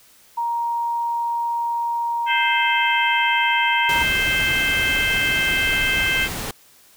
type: tone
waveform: sine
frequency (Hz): 938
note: A#5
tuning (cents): +11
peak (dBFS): -20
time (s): 0.37-4.03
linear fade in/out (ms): 10
type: harmonic tone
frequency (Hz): 523.3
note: C5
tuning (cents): 0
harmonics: 3 / 4 / 5 / 6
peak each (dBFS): -23 / -22 / -24 / -25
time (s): 2.26-6.29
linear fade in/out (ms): 50
type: noise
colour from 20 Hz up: pink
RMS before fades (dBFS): -28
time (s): 3.89-6.51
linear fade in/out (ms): 2
effects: white hiss -52 dBFS RMS until 6.96 s